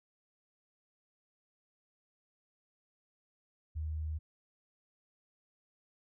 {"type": "tone", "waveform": "sine", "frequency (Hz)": 77.78, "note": "D#2", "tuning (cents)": 0, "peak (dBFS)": -34, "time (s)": [3.75, 4.19], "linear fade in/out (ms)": 20, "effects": []}